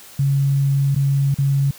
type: tone with dropouts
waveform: sine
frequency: 138.59 Hz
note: C#3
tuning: in tune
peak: -14 dBFS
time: 0.19-1.71 s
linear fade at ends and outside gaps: 5 ms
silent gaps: 0.948-0.961 / 1.344-1.385 s
effects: white hiss -42 dBFS RMS until 1.78 s